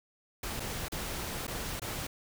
pink noise with dropouts, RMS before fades -37 dBFS, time 0.43-2.07 s, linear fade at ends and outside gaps 5 ms, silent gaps 0.598-0.602 / 0.884-0.919 / 1.469-1.478 / 1.797-1.818 s, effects none

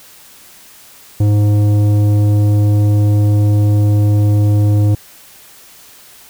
triangle tone with tanh clipping, 103.83 Hz, G#2, in tune, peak -10 dBFS, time 1.2-4.95 s, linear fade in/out 5 ms, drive 15 dB, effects white hiss -41 dBFS RMS until 6.29 s

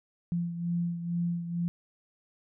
sine beating tone pair, 171.6 / 173.8 Hz, F3 / F3, -30 / -8 cents, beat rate 2.2 Hz, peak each -29 / -36 dBFS, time 0.32-1.68 s, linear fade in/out 0 ms, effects none

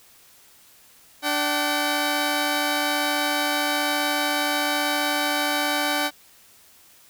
10% pulse tone pair together, 293.5 / 764.3 Hz, D4 / G5, -1 / -44 cents, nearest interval octave + perfect fourth, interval 1657 cents, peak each -16 dBFS, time 1.22-6.11 s, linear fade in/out 50 ms, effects white hiss -53 dBFS RMS until 7.09 s

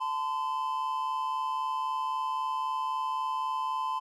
triangle tone pair together, 880 / 1023.8 Hz, A5 / C6, 0 / -38 cents, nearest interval minor third, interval 262 cents, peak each -33 / -28 dBFS, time 0-4 s, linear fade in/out 20 ms, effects none

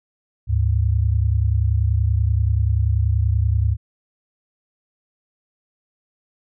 sine tone pair together, 73.42 / 103.83 Hz, D2 / G#2, 0 / 0 cents, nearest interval tritone, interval 600 cents, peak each -18 dBFS, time 0.47-3.77 s, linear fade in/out 50 ms, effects none

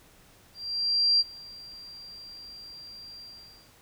sine tone with ADSR envelope, 4738 Hz, D8, 14 cents sharp, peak -18 dBFS, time 0.54-3.72 s, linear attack 660 ms, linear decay 31 ms, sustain -24 dB, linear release 510 ms, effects pink hiss -57 dBFS RMS until 3.81 s

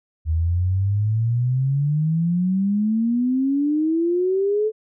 sine exponential sweep, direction up, 77.78 to 440 Hz, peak -17 dBFS, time 0.25-4.72 s, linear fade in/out 50 ms, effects none

